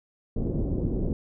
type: low-pass noise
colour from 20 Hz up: pink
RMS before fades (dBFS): -27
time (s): 0.36-1.13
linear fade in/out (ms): 2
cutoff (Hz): 430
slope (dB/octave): 24
effects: none